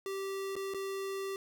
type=tone with dropouts; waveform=square; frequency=389.5 Hz; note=G4; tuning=11 cents flat; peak=-36 dBFS; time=0.06-1.36 s; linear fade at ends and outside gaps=1 ms; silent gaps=0.555-0.564 / 0.738-0.745 s; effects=none